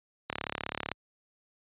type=click train; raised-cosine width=0.3 ms; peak=-15 dBFS; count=23; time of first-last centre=0.3-0.916 s; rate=35.7 Hz; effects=high-pass 60 Hz 12 dB/octave + resampled to 8000 Hz